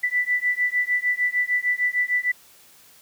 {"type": "beating tone pair", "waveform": "sine", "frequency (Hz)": [1975.5, 1982.1], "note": ["B6", "B6"], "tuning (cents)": [0, 6], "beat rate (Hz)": 6.6, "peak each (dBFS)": -23, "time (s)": [0.03, 2.32], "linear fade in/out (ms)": 10, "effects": ["white hiss -52 dBFS RMS until 3.01 s", "high-pass 60 Hz 12 dB/octave"]}